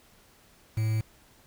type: tone with quantisation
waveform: triangle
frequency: 110 Hz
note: A2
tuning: in tune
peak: -22 dBFS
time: 0.77-1.01 s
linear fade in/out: 5 ms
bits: 7
effects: pink hiss -59 dBFS RMS until 1.46 s